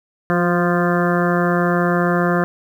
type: harmonic tone with a mistuned harmonic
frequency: 174.61 Hz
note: F3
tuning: in tune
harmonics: 1 / 2 / 3 / 4 / 6 / 7 / 8 / 9 / 10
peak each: -18 / -21 / -23 / -24 / -26 / -26 / -27 / -28 / -28 dBFS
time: 0.3-2.44 s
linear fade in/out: 0 ms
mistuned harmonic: 2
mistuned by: +23 cents
effects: 8-bit